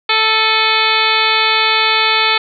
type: harmonic tone with a mistuned harmonic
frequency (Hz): 440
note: A4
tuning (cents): 0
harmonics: 1 / 2 / 3 / 4 / 5 / 6 / 7 / 8 / 9 / 10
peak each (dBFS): -24 / -19 / -18 / -22 / -18 / -19 / -22 / -18 / -22 / -22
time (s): 0.09-2.38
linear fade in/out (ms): 5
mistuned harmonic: 6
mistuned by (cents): -70
effects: none